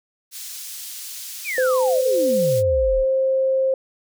pink high-pass noise, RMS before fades -34 dBFS, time 0.31-2.63 s, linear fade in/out 50 ms, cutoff 4900 Hz, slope 12 dB/octave
sine exponential sweep, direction down, 2601 to 32 Hz, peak -23 dBFS, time 1.44-3.05 s, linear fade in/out 50 ms
sine tone with pitch glide, 514 to 529.1 Hz, C5 to C5, -31 to +19 cents, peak -16 dBFS, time 1.58-3.74 s, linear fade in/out 2 ms, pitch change +50 cents, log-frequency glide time 1.86-3.13 s
effects none

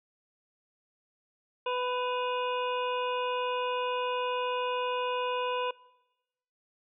harmonic tone with a mistuned harmonic, 497.9 Hz, B4, 14 cents sharp, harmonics 1 / 2 / 3 / 5 / 6 / 7, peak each -31 / -32 / -43 / -40 / -41 / -48 dBFS, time 1.66-5.71 s, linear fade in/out 5 ms, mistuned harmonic 6, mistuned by -77 cents, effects noise-tail reverb RT60 1.0 s tail -22 dB re dry

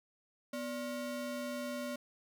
square ring-modulated tone, 415.3 Hz, G#4, in tune, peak -35 dBFS, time 0.53-1.96 s, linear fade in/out 5 ms, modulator 168 Hz, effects none

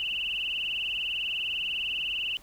sine tone with vibrato, 2825 Hz, F7, 19 cents sharp, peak -28 dBFS, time 0-2.37 s, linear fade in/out 0 ms, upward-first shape triangle, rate 20 Hz, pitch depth 160 cents each way, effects added 50 Hz sine -57 dBFS peak until 2.42 s + pink hiss -55 dBFS RMS until 2.42 s

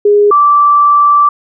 sine tone pair in turn, 412.2 / 1165.9 Hz, G#4 / D6, -13 / -13 cents, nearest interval octave + tritone, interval 1800 cents, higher second, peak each -4 dBFS, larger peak neither, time 0.05-0.31 / 0.31-1.29 s, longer second, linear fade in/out 5 ms, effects none

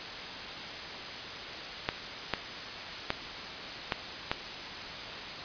clicks, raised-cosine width 0.3 ms, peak -11 dBFS, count 5, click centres 1.889 / 2.337 / 3.104 / 3.922 / 4.315 s, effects white hiss -39 dBFS RMS until 5.44 s + resampled to 11025 Hz

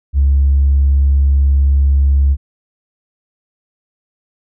triangle tone with tanh clipping, 69.3 Hz, C#2, in tune, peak -8 dBFS, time 0.13-2.37 s, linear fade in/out 50 ms, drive 5 dB, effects none

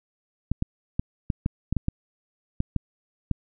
clicks, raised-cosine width 5 ms, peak -11 dBFS, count 11, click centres 0.516 / 0.624 / 0.995 / 1.302 / 1.461 / 1.726 / 1.767 / 1.884 / 2.604 / 2.763 / 3.313 s, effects none

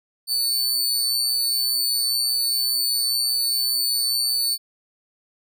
sawtooth tone with amplitude modulation, 4499 Hz, C#8, 25 cents sharp, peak -15 dBFS, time 0.27-4.58 s, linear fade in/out 50 ms, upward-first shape sine, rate 125 Hz, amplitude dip 45%, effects none

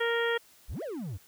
harmonic tone, 466.2 Hz, A#4, in tune, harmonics 1 / 2 / 3 / 4 / 5 / 6 / 7, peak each -28 / -37 / -34 / -32 / -44 / -44 / -38 dBFS, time 0-0.38 s, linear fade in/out 10 ms
triangle exponential two-way sweep, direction up then down, 37.49 to 685 to 81.6 Hz, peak -32 dBFS, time 0.68-1.18 s, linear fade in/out 20 ms, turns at 0.83 s
effects white hiss -59 dBFS RMS until 1.27 s

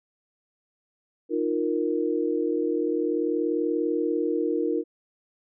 sine chord, Eb suspended second, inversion none, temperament equal with one note detuned, 308.8 / 349.2 / 466.2 Hz, Eb4 / F4 / Bb4, -13 / 0 / 0 cents, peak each -27 dBFS, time 1.29-4.84 s, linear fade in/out 50 ms, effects none

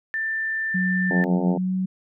sine tone, 1779 Hz, A6, 19 cents sharp, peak -23 dBFS, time 0.14-1.24 s, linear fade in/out 0 ms
sine tone with pitch glide, 184.4 to 186.87 Hz, F#3 to F#3, -6 to +17 cents, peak -21 dBFS, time 0.74-1.86 s, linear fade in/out 10 ms, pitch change +23 cents, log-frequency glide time 1.62-1.74 s
harmonic tone, 88.8 Hz, F2, 29 cents sharp, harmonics 2 / 3 / 4 / 5 / 6 / 7 / 8 / 9 / 10, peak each -24 / -28 / -30 / -32 / -34 / -35 / -36 / -37 / -38 dBFS, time 1.1-1.58 s, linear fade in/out 10 ms
effects none

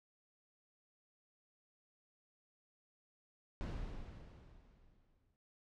brown noise with exponential decay, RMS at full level -39 dBFS, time 3.61-5.36 s, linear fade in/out 0 ms, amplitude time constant 380 ms, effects low-pass 5000 Hz 12 dB/octave

